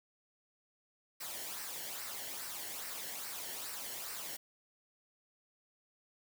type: noise with flanger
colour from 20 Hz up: white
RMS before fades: -43 dBFS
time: 1.2-4.37 s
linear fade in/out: 10 ms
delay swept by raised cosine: 0.29 to 0.83 ms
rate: 2.4 Hz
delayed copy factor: -0.55
effects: none